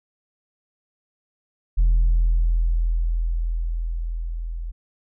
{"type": "tone with level ramp", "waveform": "sine", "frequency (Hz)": 41.59, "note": "E1", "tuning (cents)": 16, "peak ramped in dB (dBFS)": [-11, -27], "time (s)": [1.77, 4.72], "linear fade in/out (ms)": 20, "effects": ["tanh soft clip ceiling -12 dBFS"]}